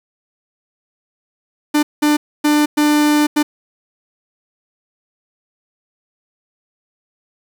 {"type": "tone bursts at uneven times", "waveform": "45% pulse", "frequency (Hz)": 297.8, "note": "D4", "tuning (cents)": 24, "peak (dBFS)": -11, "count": 5, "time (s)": [[1.74, 1.83], [2.02, 2.17], [2.44, 2.66], [2.77, 3.27], [3.36, 3.43]], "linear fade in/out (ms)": 10, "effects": ["8-bit"]}